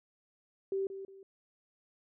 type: tone with echo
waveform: sine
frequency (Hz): 388.3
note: G4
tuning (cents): -16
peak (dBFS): -30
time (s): 0.72-0.87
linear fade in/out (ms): 2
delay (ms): 180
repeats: 2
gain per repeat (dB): -10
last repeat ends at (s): 1.23
effects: none